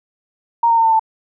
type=tone with pitch steps; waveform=sine; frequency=932.3 / 920.5 / 908.9 / 897.4 / 886.1 Hz; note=A#5 / A#5 / A#5 / A5 / A5; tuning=0 / -22 / -44 / +34 / +12 cents; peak=-10 dBFS; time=0.63-0.995 s; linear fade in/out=5 ms; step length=73 ms; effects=none